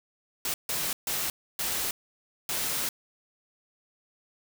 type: noise bursts at uneven times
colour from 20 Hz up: white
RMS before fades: -30 dBFS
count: 5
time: 0.45-0.54 / 0.69-0.93 / 1.07-1.3 / 1.59-1.91 / 2.49-2.89 s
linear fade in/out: 2 ms
effects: none